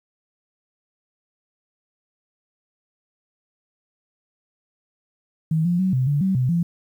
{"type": "tone with pitch steps", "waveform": "sine", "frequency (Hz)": [159.4, 175, 187.7, 128.8, 144.3, 190.7, 127, 170.5], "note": ["D#3", "F3", "F#3", "C3", "D3", "G3", "B2", "F3"], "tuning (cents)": [42, 4, 25, -27, -30, -47, 49, -41], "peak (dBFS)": -17, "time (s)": [5.51, 6.63], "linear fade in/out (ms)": 5, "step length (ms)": 140, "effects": ["9-bit"]}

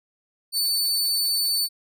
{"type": "tone", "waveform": "sawtooth", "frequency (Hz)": 4505, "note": "C#8", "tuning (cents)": 27, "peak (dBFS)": -18, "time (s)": [0.52, 1.69], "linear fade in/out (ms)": 50, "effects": []}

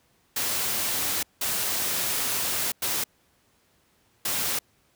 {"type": "noise bursts at uneven times", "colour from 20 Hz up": "white", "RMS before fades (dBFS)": -27, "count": 4, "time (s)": [[0.36, 1.23], [1.41, 2.72], [2.82, 3.04], [4.25, 4.59]], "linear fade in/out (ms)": 5, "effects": ["pink hiss -65 dBFS RMS until 4.95 s", "high-pass 60 Hz 12 dB/octave"]}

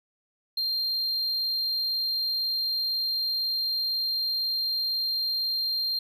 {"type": "tone", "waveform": "triangle", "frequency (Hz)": 4186, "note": "C8", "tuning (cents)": 0, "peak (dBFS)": -24, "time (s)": [0.57, 5.99], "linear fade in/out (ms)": 5, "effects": []}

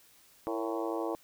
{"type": "harmonic tone with a mistuned harmonic", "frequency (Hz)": 111, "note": "A2", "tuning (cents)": 16, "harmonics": [3, 4, 5, 6, 7, 8, 9, 10], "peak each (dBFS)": [-35, -37, -39, -41, -42, -43, -44, -45], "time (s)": [0.47, 1.15], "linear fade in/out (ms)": 0, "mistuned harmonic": 4, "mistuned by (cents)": 59, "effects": ["white hiss -61 dBFS RMS until 1.23 s"]}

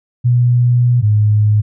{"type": "tone pair in turn", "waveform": "sine", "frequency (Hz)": [122.1, 105.72], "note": ["B2", "G#2"], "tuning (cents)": [-19, 31], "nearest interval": "major second", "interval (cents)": 250, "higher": "first", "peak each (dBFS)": -8, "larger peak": "neither", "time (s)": [[0.24, 1.02], [1.02, 1.62]], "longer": "first", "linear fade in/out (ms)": 20, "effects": []}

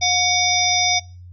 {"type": "harmonic tone with a mistuned harmonic", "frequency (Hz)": 721, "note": "F#5", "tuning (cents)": -45, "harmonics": [1, 3, 5, 7, 8], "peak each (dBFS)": [-22, -22, -22, -22, -22], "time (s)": [0.01, 1], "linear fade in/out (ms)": 20, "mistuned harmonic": 3, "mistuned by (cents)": 68, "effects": ["noise-tail reverb RT60 0.4 s tail -25 dB re dry", "added 89 Hz sine -37 dBFS peak until 1.32 s"]}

